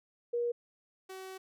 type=tone pair in turn; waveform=sine / sawtooth; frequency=476.8 / 378.4 Hz; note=A#4 / F#4; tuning=+39 / +39 cents; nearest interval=major third; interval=400 cents; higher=first; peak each=-29 / -39 dBFS; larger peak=first; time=0.33-0.52 / 1.09-1.38 s; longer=second; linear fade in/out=10 ms; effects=none